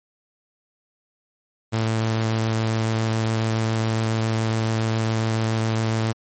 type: tone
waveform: sawtooth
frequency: 111.6 Hz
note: A2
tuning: 25 cents sharp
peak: -16 dBFS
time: 1.72-6.13 s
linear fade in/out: 20 ms
effects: MP3 32 kbps